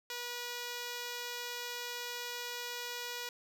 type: tone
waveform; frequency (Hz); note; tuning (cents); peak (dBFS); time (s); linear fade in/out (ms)
5% pulse; 484.2; B4; -34; -27; 0.1-3.29; 2
effects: none